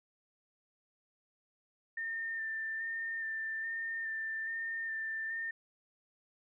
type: tone with vibrato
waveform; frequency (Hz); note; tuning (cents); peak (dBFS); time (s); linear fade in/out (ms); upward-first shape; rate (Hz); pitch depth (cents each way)
sine; 1800; A6; +39; -35; 1.97-5.51; 5; square; 1.2; 16
effects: none